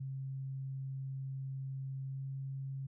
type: tone with pitch glide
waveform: sine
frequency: 134.3 to 135.31 Hz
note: C3 to C#3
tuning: +46 to -41 cents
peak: -38 dBFS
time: 0-2.87 s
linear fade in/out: 10 ms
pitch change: +13 cents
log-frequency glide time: 2.07-2.25 s
effects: none

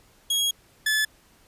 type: tone pair in turn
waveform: sawtooth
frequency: 3302 / 1729.6 Hz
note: G#7 / A6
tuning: -11 / -30 cents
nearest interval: major seventh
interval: 1119 cents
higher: first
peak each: -18 / -17 dBFS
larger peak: second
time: 0.3-0.51 / 0.86-1.05 s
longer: first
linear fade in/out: 5 ms
effects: pink hiss -58 dBFS RMS until 1.47 s + resampled to 32000 Hz

